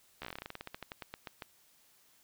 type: slowing click train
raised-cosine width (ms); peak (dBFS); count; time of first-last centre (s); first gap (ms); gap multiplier
0.3; -25; 22; 0.22-1.422; 13; 1.13
effects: white hiss -66 dBFS RMS until 2.23 s